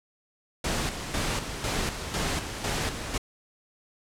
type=noise with tremolo; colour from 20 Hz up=pink; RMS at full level=-28 dBFS; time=0.64-3.18 s; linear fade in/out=5 ms; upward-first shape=square; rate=2 Hz; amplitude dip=55%; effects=low-pass 9000 Hz 12 dB/octave